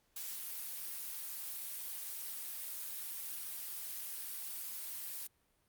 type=noise; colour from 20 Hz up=blue; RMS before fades=-43 dBFS; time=0.16-5.27 s; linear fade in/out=5 ms; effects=pink hiss -75 dBFS RMS until 5.68 s + Opus 48 kbps